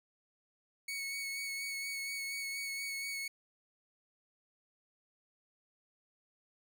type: tone with vibrato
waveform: sawtooth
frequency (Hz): 2217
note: C#7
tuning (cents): 0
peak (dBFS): -34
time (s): 0.88-3.28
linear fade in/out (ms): 5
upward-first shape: sine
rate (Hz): 4.2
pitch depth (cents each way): 19
effects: none